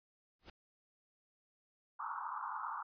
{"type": "noise with exponential growth", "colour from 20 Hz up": "pink", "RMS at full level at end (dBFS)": -47, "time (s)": [0.39, 0.5], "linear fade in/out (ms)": 5, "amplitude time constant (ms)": 22}
{"type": "band-pass noise", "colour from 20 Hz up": "pink", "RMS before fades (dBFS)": -42, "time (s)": [1.99, 2.83], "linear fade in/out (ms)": 10, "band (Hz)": [850, 1400], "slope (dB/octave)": 96}
{"effects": ["resampled to 11025 Hz"]}